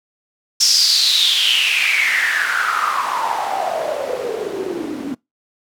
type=noise with band-pass filter sweep; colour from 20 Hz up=white; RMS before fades=-18 dBFS; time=0.6-5.15 s; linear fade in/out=10 ms; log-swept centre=5600 to 260 Hz; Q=7.8; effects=noise-tail reverb RT60 0.2 s tail -24 dB re dry